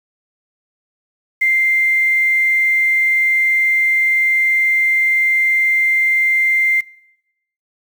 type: tone with quantisation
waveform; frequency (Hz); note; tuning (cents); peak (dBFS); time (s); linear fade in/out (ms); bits
sine; 2093; C7; 0; -11; 1.41-6.81; 10; 6
effects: noise-tail reverb RT60 0.9 s tail -24 dB re dry